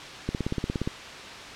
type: click train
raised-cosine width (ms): 3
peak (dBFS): -14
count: 11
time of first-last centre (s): 0.29-0.875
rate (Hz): 17.1
effects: white hiss -39 dBFS RMS until 1.55 s + low-pass 4000 Hz 12 dB/octave